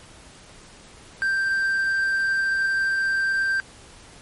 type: tone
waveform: triangle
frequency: 1572 Hz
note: G6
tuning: 4 cents sharp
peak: -18 dBFS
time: 1.22-3.6 s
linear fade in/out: 0 ms
effects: pink hiss -47 dBFS RMS until 4.21 s + MP3 48 kbps